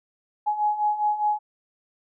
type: beating tone pair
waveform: sine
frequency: 837 / 841.9 Hz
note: G#5 / G#5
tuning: +13 / +23 cents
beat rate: 4.9 Hz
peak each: -27 / -22 dBFS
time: 0.46-1.39 s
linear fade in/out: 20 ms
effects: none